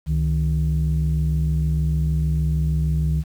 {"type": "tone pair together", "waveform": "sine", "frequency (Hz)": [69.05, 155.56], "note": ["C#2", "D#3"], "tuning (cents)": [-6, 0], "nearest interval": "octave + major second", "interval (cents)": 1406, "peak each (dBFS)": -19, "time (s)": [0.06, 3.24], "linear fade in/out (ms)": 50, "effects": ["tanh soft clip ceiling -13 dBFS", "8-bit"]}